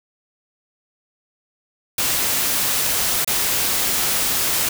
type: noise with dropouts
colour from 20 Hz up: white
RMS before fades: -20 dBFS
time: 1.98-4.69 s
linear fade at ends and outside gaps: 5 ms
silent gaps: 3.247-3.274 s
effects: none